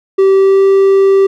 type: tone with pitch glide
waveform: triangle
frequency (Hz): 386.9 to 390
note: G4 to G4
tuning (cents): -23 to -9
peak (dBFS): -3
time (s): 0.18-1.27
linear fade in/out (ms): 10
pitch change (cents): +14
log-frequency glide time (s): 0.34-0.65
effects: none